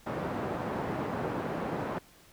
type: band-pass noise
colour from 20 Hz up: pink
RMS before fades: -34 dBFS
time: 0.06-1.99 s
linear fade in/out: 10 ms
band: 160 to 1100 Hz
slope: 12 dB/octave
effects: pink hiss -58 dBFS RMS until 2.32 s